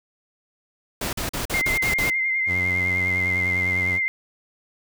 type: noise bursts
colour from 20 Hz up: pink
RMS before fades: -27 dBFS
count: 7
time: 1.01-2.102 s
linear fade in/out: 5 ms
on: 120 ms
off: 42 ms
type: tone with vibrato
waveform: sine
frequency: 2093 Hz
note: C7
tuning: in tune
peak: -20 dBFS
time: 1.54-4.08 s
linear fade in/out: 0 ms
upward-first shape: sine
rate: 9.9 Hz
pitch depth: 32 cents each way
type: tone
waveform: sawtooth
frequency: 90.8 Hz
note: F#2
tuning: 32 cents flat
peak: -24 dBFS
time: 2.46-4 s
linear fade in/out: 50 ms
effects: none